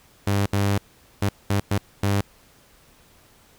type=tone bursts at uneven times; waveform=sawtooth; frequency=100.1 Hz; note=G2; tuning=37 cents sharp; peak=-15 dBFS; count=6; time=0.27-0.46 / 0.53-0.78 / 1.22-1.29 / 1.5-1.6 / 1.71-1.78 / 2.03-2.21 s; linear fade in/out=5 ms; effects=pink hiss -55 dBFS RMS until 3.58 s